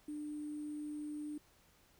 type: tone with sample-and-hold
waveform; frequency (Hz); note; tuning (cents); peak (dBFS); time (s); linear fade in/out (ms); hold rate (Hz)
sine; 298.6; D4; +29; -40; 0.08-1.38; 5; 8820
effects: pink hiss -68 dBFS RMS until 1.99 s